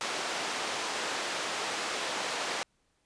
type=band-pass noise; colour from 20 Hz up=pink; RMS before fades=-34 dBFS; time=0.01-2.63 s; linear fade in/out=0 ms; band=490 to 6400 Hz; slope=12 dB/octave; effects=pink hiss -73 dBFS RMS until 3.05 s + resampled to 22050 Hz